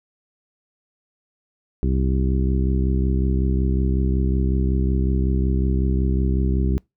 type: harmonic tone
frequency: 65.41 Hz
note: C2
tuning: in tune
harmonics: 1 / 2 / 3 / 4 / 5 / 6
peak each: -19 / -25 / -26 / -31 / -30 / -32 dBFS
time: 1.83-6.78 s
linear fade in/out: 0 ms
effects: noise-tail reverb RT60 0.2 s tail -25 dB re dry